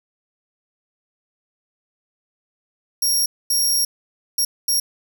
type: tone bursts at uneven times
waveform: 20% pulse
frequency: 5588 Hz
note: F8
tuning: in tune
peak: -11 dBFS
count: 4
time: 3.02-3.26 / 3.5-3.85 / 4.38-4.45 / 4.68-4.8 s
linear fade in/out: 5 ms
effects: none